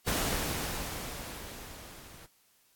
pink noise with level ramp, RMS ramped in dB -29 to -52 dBFS, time 0.06-2.27 s, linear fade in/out 20 ms, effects white hiss -67 dBFS RMS until 2.75 s + AAC 64 kbps

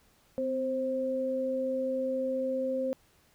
sine tone pair together, 257.5 / 527 Hz, C4 / C5, -28 / +12 cents, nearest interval octave, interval 1240 cents, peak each -34 / -29 dBFS, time 0.38-2.93 s, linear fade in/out 0 ms, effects pink hiss -65 dBFS RMS until 3.34 s

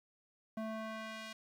square tone with band-pass filter sweep, 220 Hz, A3, in tune, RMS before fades -43 dBFS, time 0.57-1.33 s, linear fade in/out 5 ms, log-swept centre 520 to 3400 Hz, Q 0.73, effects 11-bit

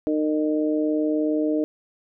harmonic tone, 153.1 Hz, D#3, 28 cents flat, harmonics 2 / 3 / 4, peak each -21 / -27 / -28 dBFS, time 0.07-1.64 s, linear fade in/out 0 ms, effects none

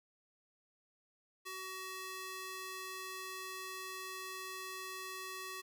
square tone with high-pass filter, 376.3 Hz, F#4, 29 cents sharp, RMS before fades -45 dBFS, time 1.45-5.62 s, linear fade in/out 20 ms, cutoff 970 Hz, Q 0.56, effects none

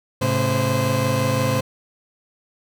30% pulse tone cluster, 108.6 / 134.3 / 517 Hz, A2 / C3 / C5, -22 / +46 / -21 cents, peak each -20 dBFS, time 0.21-1.61 s, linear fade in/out 10 ms, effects none

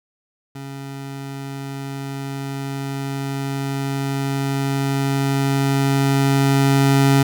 25% pulse tone with level ramp, 137.5 Hz, C#3, 14 cents flat, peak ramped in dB -27 to -8 dBFS, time 0.55-7.23 s, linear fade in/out 5 ms, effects none

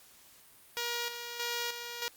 5% pulse tone with tremolo, 475.7 Hz, A#4, 35 cents sharp, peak -21 dBFS, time 0.77-2.08 s, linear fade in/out 0 ms, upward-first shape square, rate 1.6 Hz, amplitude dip 55%, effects white hiss -58 dBFS RMS until 2.16 s + Opus 48 kbps

